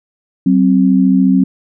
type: tone pair together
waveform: sine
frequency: 189.37 / 263.5 Hz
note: F#3 / C4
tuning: +40 / +12 cents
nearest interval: tritone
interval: 572 cents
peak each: -10 dBFS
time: 0.46-1.44 s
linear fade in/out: 5 ms
effects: none